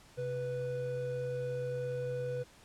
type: tone pair together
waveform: triangle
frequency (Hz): 130.82 / 493.9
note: C3 / B4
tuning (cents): 0 / 0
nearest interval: octave + major seventh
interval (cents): 2300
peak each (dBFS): -37 / -33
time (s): 0.17-2.44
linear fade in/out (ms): 20
effects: pink hiss -59 dBFS RMS until 2.64 s + low-pass 10000 Hz 12 dB/octave